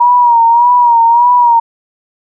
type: tone with vibrato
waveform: sine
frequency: 950 Hz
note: A#5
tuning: 33 cents sharp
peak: -4 dBFS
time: 0-1.6 s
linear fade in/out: 10 ms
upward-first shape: sine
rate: 1.7 Hz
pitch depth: 58 cents each way
effects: none